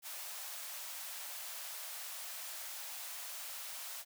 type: high-pass noise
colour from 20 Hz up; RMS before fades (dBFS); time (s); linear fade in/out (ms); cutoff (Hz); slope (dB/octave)
white; -45; 0.02-4.05; 50; 560; 48
effects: none